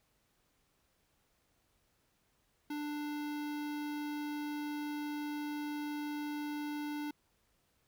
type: tone with notch filter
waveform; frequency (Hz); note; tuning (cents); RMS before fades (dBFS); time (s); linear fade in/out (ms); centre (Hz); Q
square; 295.7; D4; +12; -39; 2.7-7.11; 5; 7900; 1.1
effects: pink hiss -75 dBFS RMS until 7.87 s